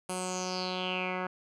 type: tone with low-pass filter sweep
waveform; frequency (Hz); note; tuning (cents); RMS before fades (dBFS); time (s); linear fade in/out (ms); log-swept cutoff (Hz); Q
10% pulse; 183.7; F#3; -12; -34; 0.09-1.27; 5; 10000 to 1700; 5.9
effects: none